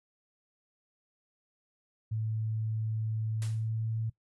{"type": "tone with pitch glide", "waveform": "sine", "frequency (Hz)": [110, 111.86], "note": ["A2", "A2"], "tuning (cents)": [0, 29], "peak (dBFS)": -30, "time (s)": [2.11, 4.1], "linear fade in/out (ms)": 10, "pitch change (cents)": 29, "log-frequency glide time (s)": [3.32, 3.91]}
{"type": "noise with exponential decay", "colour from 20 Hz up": "white", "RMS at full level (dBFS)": -41, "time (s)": [3.42, 3.69], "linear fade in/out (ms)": 1, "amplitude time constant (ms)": 58}
{"effects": ["noise-tail reverb RT60 0.1 s tail -19 dB re dry", "resampled to 24000 Hz"]}